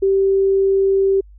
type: tone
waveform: sine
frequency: 389 Hz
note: G4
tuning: 13 cents flat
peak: -12 dBFS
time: 0.02-1.21 s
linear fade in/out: 10 ms
effects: added 50 Hz sine -40 dBFS peak until 1.38 s